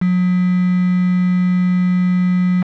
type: tone with quantisation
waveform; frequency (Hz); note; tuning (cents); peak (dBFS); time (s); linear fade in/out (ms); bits
sine; 181; F#3; -38; -12; 0.01-2.63; 10; 4
effects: low-pass 2000 Hz 12 dB/octave

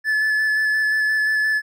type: tone with vibrato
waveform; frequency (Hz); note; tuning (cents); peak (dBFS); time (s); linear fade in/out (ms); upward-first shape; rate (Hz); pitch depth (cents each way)
triangle; 1731; A6; -29; -15; 0.04-1.62; 50; square; 5.7; 11
effects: none

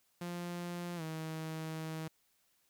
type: tone with pitch glide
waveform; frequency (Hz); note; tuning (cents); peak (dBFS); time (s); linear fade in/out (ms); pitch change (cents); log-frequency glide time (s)
sawtooth; 174.61 to 159.2; F3 to D#3; 0 to +40; -35; 0.21-2.08; 5; -160; 0.96-1.02
effects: white hiss -74 dBFS RMS until 2.69 s

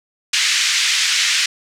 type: band-pass noise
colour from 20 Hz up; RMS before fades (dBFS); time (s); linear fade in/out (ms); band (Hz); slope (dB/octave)
pink; -17; 0.33-1.46; 5; 1900 to 7100; 24
effects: none

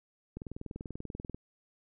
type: click train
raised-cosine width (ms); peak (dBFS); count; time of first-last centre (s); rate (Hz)
3; -27; 21; 0.37-1.346; 20.5
effects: none

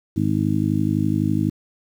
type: harmonic tone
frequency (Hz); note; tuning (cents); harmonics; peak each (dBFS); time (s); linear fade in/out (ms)
51.91; G#1; 0; 2 / 3 / 4 / 5 / 6; -24 / -24 / -24 / -24 / -24; 0.16-1.5; 10
effects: 8-bit

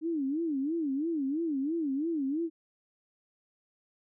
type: tone with vibrato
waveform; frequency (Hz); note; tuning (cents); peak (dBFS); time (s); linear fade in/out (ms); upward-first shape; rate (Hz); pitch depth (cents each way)
sine; 300; D4; +37; -28; 0.01-2.5; 50; sine; 3; 210
effects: none

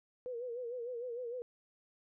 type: tone with vibrato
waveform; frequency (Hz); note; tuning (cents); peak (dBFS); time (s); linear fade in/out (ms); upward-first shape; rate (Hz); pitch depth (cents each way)
sine; 484.3; B4; -34; -38; 0.26-1.42; 0; sine; 6.6; 85
effects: none

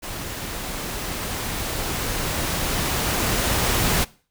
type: noise with level ramp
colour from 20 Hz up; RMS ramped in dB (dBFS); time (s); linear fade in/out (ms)
pink; -32 to -20; 0.02-4.05; 20
effects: noise-tail reverb RT60 0.4 s tail -21 dB re dry

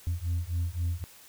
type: beating tone pair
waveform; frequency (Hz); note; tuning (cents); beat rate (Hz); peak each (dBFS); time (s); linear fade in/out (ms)
sine; 84 / 87.8; E2 / F2; +33 / +10; 3.8; -29; 0.07-1.04; 0
effects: tanh soft clip ceiling -24 dBFS + white hiss -53 dBFS RMS until 1.28 s

